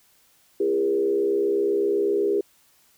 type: tone with frequency modulation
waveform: sine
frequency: 403.8 Hz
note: G#4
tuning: 49 cents flat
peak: -19 dBFS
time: 0.6-2.41 s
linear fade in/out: 5 ms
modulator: 68 Hz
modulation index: 0.85
effects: white hiss -60 dBFS RMS until 2.97 s